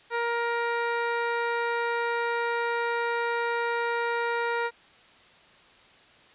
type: tone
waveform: 15% pulse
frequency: 470 Hz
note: A#4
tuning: 14 cents sharp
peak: -19 dBFS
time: 0.1-4.71 s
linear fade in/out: 50 ms
effects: white hiss -55 dBFS RMS until 6.34 s + resampled to 8000 Hz

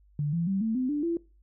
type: tone with pitch steps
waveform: sine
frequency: 146.9 / 168.74 / 193.84 / 222.7 / 255.8 / 293.8 / 337.5 Hz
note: D3 / E3 / G3 / A3 / C4 / D4 / E4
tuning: +1 / +41 / -19 / +21 / -39 / +1 / +41 cents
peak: -25 dBFS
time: 0.19-1.17 s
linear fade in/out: 2 ms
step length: 140 ms
effects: noise-tail reverb RT60 0.3 s tail -21 dB re dry + added 50 Hz sine -57 dBFS peak until 1.42 s

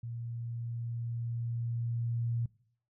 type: tone with level ramp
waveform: sine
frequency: 117.4 Hz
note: A#2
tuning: 13 cents sharp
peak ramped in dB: -37 to -29 dBFS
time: 0.03-2.46 s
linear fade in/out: 5 ms
effects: noise-tail reverb RT60 0.6 s tail -22 dB re dry

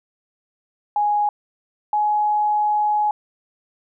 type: tone pair in turn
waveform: sine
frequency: 830.6 / 840.7 Hz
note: G#5 / G#5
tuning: 0 / +21 cents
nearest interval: unison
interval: 21 cents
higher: second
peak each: -16 dBFS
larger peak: neither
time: 0.96-1.29 / 1.93-3.11 s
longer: second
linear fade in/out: 2 ms
effects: none

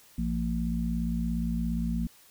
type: harmonic tone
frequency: 57.2 Hz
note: A#1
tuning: 32 cents flat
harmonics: 1 / 3 / 4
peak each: -31 / -31 / -31 dBFS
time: 0.18-2.07 s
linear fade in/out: 5 ms
effects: white hiss -57 dBFS RMS until 2.3 s

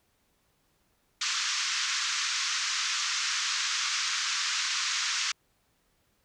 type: band-pass noise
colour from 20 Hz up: white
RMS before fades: -30 dBFS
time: 1.21-5.32 s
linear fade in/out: 5 ms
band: 1100 to 6700 Hz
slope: 48 dB/octave
effects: pink hiss -71 dBFS RMS until 6.24 s

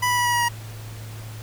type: tone with pitch steps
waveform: 25% pulse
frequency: 987.8 / 980.4 / 973.1 / 965.8 / 958.6 / 951.4 Hz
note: B5 / B5 / B5 / B5 / A#5 / A#5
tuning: 0 / -13 / -26 / -39 / +48 / +35 cents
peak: -15 dBFS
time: 0.02-0.488 s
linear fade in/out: 10 ms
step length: 78 ms
effects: added 109 Hz sine -34 dBFS peak until 1.42 s + pink hiss -43 dBFS RMS until 1.42 s

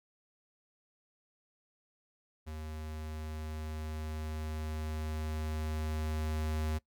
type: tone with level ramp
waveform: square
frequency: 77.7 Hz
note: D#2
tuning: 2 cents flat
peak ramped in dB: -41 to -32 dBFS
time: 2.46-6.79 s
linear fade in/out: 20 ms
effects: noise-tail reverb RT60 0.1 s tail -20 dB re dry

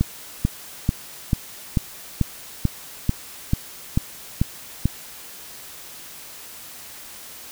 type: click train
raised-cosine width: 5 ms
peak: -5 dBFS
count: 12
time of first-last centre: 0.01-4.856 s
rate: 2.27 Hz
effects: white hiss -40 dBFS RMS until 7.51 s

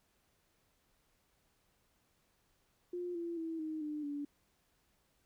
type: tone with pitch steps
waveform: sine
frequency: 354.1 / 339.9 / 326.2 / 313.1 / 300.5 / 288.5 Hz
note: F4 / F4 / E4 / D#4 / D4 / D4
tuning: +24 / -47 / -18 / +11 / +40 / -31 cents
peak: -37 dBFS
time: 2.93-4.25 s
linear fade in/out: 5 ms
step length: 220 ms
effects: pink hiss -75 dBFS RMS until 5.25 s

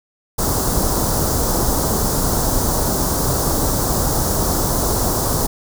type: band-stop noise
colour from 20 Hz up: pink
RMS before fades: -18 dBFS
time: 0.38-5.47 s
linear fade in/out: 10 ms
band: 1200 to 5100 Hz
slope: 24 dB/octave
effects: none

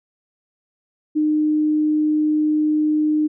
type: tone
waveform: sine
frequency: 305 Hz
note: D#4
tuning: 34 cents flat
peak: -15 dBFS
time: 1.15-3.28 s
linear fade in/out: 20 ms
effects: none

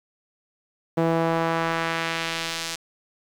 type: tone with band-pass filter sweep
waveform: sawtooth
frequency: 164.81 Hz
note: E3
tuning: in tune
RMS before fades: -25 dBFS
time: 0.97-2.76 s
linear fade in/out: 10 ms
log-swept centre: 490 to 5700 Hz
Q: 0.91
effects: 8-bit

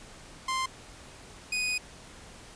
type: tone pair in turn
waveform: sawtooth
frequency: 1046.5 / 2489 Hz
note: C6 / D#7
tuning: 0 / 0 cents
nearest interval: octave + minor third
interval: 1500 cents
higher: second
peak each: -24 dBFS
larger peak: neither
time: 0.48-0.66 / 1.52-1.78 s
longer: second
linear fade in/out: 5 ms
effects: pink hiss -49 dBFS RMS until 2.55 s + resampled to 22050 Hz

